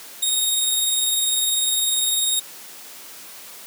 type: tone with tremolo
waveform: 15% pulse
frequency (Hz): 3729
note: A#7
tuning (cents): 0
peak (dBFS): -10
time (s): 0.22-2.4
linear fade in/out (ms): 10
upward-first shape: sine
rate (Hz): 20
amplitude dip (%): 30
effects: white hiss -40 dBFS RMS until 3.66 s + high-pass 200 Hz 12 dB/octave